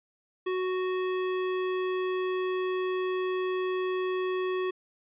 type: tone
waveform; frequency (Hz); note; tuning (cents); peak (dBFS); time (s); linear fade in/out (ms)
square; 370; F#4; 0; -28; 0.46-4.71; 10
effects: resampled to 8000 Hz